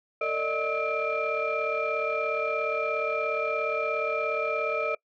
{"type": "tone cluster", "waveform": "sine", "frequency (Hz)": [451.9, 589, 626, 1291, 2377], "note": ["A4", "D5", "D#5", "E6", "D7"], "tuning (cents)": [46, 5, 10, -37, 20], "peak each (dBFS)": -31, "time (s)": [0.21, 4.95], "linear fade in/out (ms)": 5, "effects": ["noise-tail reverb RT60 0.1 s tail -24 dB re dry", "tanh soft clip ceiling -18 dBFS"]}